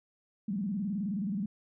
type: tone with vibrato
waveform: sine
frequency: 198.7 Hz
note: G3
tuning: 24 cents sharp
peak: -30 dBFS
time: 0.48-1.46 s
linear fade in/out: 5 ms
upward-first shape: square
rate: 19 Hz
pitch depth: 140 cents each way
effects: none